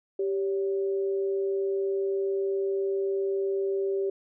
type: tone pair together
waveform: sine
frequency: 391.6 / 564 Hz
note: G4 / C#5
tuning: -2 / +30 cents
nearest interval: tritone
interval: 632 cents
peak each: -25 / -37 dBFS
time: 0.19-4.1 s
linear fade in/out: 5 ms
effects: none